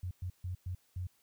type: tone bursts at uneven times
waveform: sine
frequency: 90.7 Hz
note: F#2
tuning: 34 cents flat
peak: -35 dBFS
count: 5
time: 0.03-0.11 / 0.22-0.3 / 0.44-0.55 / 0.66-0.75 / 0.96-1.07 s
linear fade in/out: 5 ms
effects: white hiss -71 dBFS RMS until 1.22 s